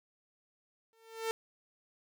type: tone with exponential growth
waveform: sawtooth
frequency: 449.8 Hz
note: A4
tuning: 38 cents sharp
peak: -26 dBFS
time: 0.93-1.31 s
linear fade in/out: 0 ms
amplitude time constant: 81 ms
effects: none